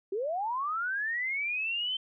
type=linear sweep; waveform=sine; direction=up; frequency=367.3 to 3109 Hz; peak=-29 dBFS; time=0.12-1.97 s; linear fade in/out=5 ms; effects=none